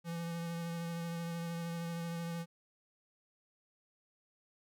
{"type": "tone with vibrato", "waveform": "square", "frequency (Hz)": 168.6, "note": "E3", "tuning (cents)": 39, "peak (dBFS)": -38, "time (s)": [0.04, 2.46], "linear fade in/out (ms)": 50, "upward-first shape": "triangle", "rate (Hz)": 13, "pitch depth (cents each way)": 20, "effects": []}